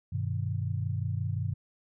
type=chord; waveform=sine; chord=G augmented; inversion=none; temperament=equal; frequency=98 / 123.47 / 155.56 Hz; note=G2 / B2 / D#3; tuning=0 / 0 / 0 cents; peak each=-31 / -33 / -36 dBFS; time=0.12-1.54 s; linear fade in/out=10 ms; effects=none